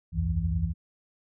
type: tone cluster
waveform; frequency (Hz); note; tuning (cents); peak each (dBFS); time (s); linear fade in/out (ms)
sine; 64.5 / 79.8 / 91.4 / 165.2; C2 / D#2 / F#2 / E3; -24 / +44 / -21 / +4; -30; 0.12-0.74; 50
effects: none